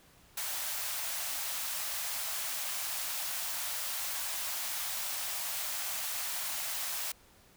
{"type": "high-pass noise", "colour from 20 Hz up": "white", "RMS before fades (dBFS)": -36, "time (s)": [0.37, 7.12], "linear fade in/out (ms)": 5, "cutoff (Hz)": 590, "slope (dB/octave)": 48, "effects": ["pink hiss -61 dBFS RMS until 7.56 s"]}